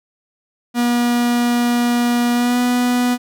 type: tone with pitch glide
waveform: 45% pulse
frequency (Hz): 240.5 to 245.8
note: B3 to B3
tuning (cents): -46 to -8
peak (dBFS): -14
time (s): 0.74-3.18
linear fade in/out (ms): 50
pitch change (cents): +38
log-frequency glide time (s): 2.33-2.59
effects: none